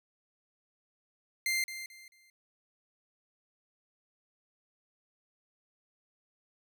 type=tone with echo; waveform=sawtooth; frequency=2093 Hz; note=C7; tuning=in tune; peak=-25 dBFS; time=1.46-1.64 s; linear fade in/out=2 ms; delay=220 ms; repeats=3; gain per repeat=-11 dB; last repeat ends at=2.3 s; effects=none